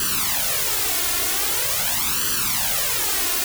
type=noise with flanger; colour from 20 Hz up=white; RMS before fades=-22 dBFS; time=0-3.44 s; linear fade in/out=2 ms; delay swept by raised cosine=0.66 to 2.86 ms; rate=0.44 Hz; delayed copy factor=+0.9; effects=none